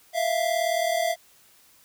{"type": "tone pair together", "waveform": "square", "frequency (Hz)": [654.1, 693], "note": ["E5", "F5"], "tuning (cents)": [-14, -14], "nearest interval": "minor second", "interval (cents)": 100, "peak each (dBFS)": -26, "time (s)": [0.13, 1.16], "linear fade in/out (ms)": 50, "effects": ["white hiss -57 dBFS RMS until 1.84 s"]}